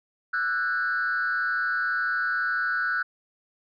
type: tone with frequency modulation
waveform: sine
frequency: 1478 Hz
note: F#6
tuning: 2 cents flat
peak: -22 dBFS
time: 0.33-3.03 s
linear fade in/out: 10 ms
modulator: 142 Hz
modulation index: 0.87
effects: tanh soft clip ceiling -20 dBFS